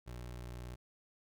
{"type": "tone", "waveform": "25% pulse", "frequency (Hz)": 60.7, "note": "B1", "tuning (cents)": -29, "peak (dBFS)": -40, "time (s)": [0.06, 0.76], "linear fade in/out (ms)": 20, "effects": []}